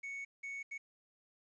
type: tone bursts at uneven times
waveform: triangle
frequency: 2220 Hz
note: C#7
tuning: 2 cents sharp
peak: -39 dBFS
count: 3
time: 0.03-0.25 / 0.43-0.63 / 0.71-0.78 s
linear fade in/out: 10 ms
effects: resampled to 16000 Hz + 12-bit